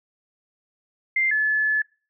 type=tone pair in turn; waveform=sine; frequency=2093 / 1724.3 Hz; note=C7 / A6; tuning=0 / -35 cents; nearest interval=minor third; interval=335 cents; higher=first; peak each=-18 dBFS; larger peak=neither; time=1.16-1.31 / 1.31-1.82 s; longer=second; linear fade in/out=5 ms; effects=noise-tail reverb RT60 0.4 s tail -25 dB re dry